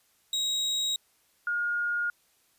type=tone pair in turn; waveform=35% pulse / sine; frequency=3808 / 1426.4 Hz; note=A#7 / F6; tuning=+36 / +36 cents; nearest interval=octave + perfect fourth; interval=1700 cents; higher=first; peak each=-24 / -26 dBFS; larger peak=first; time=0.33-0.96 / 1.47-2.1 s; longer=neither; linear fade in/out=2 ms; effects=white hiss -67 dBFS RMS until 2.58 s + resampled to 32000 Hz